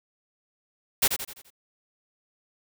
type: noise with echo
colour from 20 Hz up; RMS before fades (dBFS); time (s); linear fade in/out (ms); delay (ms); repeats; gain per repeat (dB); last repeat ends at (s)
white; -20; 1.02-1.08; 10; 85; 5; -7; 1.505
effects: none